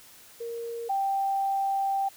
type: tone pair in turn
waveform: sine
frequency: 466.2 / 784.1 Hz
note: A#4 / G5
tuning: 0 / 0 cents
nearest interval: major sixth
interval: 900 cents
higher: second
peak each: -32 / -24 dBFS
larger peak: second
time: 0.4-0.89 / 0.89-2.09 s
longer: second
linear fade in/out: 10 ms
effects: white hiss -52 dBFS RMS until 2.16 s